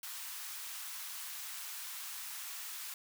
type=high-pass noise; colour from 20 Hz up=white; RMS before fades=-44 dBFS; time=0.03-2.94 s; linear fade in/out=2 ms; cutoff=910 Hz; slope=24 dB/octave; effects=none